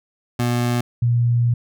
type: tone pair in turn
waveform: 25% pulse / sine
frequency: 121.1 / 119.36 Hz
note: B2 / A#2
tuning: -34 / +41 cents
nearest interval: unison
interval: 25 cents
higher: first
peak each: -14 dBFS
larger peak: neither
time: 0.39-0.81 / 1.02-1.54 s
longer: second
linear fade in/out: 5 ms
effects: none